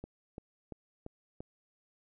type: click train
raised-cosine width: 2 ms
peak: -29 dBFS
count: 5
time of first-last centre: 0.04-1.405 s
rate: 2.93 Hz
effects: none